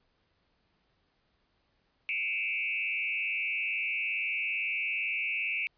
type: tone with frequency modulation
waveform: sine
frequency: 2465 Hz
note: D#7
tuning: 17 cents flat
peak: -29 dBFS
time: 2.09-5.67 s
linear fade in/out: 0 ms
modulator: 97.7 Hz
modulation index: 2.6
effects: pink hiss -73 dBFS RMS until 5.77 s + resampled to 11025 Hz